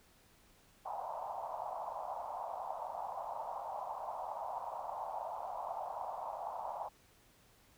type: band-pass noise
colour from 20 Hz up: pink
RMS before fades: -42 dBFS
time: 0.85-6.89 s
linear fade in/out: 10 ms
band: 650 to 1000 Hz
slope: 48 dB/octave
effects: pink hiss -66 dBFS RMS until 7.77 s